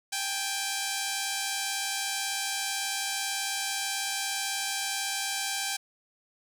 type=tone pair together; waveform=5% pulse; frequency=787 / 845.2 Hz; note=G5 / G#5; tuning=+7 / +30 cents; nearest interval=minor second; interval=123 cents; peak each=-18 / -26 dBFS; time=0.12-5.77 s; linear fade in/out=10 ms; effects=none